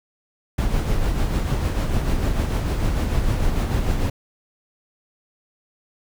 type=noise with tremolo; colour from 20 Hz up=brown; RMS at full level=-19 dBFS; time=0.58-4.1 s; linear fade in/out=5 ms; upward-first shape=sine; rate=6.7 Hz; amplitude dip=40%; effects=none